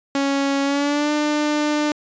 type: tone with pitch glide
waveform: sawtooth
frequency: 277.2 to 298.8 Hz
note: C#4 to D4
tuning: 0 to +30 cents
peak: -14 dBFS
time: 0.15-1.92 s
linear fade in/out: 2 ms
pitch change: +130 cents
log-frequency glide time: 0.63-1.11 s
effects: resampled to 16000 Hz